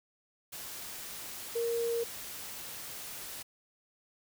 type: tone in noise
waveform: sine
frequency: 466.2 Hz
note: A#4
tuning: in tune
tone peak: -29 dBFS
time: 1.55-2.04 s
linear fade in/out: 10 ms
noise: white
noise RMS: -43 dBFS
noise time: 0.52-3.43 s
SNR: +11 dB
effects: none